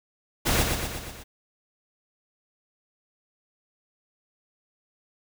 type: noise with echo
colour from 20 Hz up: pink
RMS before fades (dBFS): -23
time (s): 0.45-0.64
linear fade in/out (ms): 20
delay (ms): 120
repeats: 5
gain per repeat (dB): -4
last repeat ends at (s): 1.24
effects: none